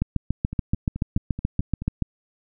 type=two click trains; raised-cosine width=5 ms; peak=-18 / -9 dBFS; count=7 / 15; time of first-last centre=0.53-1.82 / 0.02-2.023 s; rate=4.65 / 6.99 Hz; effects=none